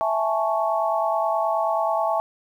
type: chord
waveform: sine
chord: A major seventh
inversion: second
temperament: equal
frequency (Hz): 659.3 / 830.6 / 880 / 1108.7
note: E5 / G#5 / A5 / C#6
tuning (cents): 0 / 0 / 0 / 0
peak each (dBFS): -23 / -27 / -26 / -27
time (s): 0.01-2.2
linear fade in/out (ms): 0
effects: 9-bit